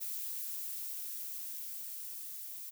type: noise with level ramp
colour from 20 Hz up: violet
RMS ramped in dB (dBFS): -39 to -45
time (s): 0-2.71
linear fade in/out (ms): 20
effects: none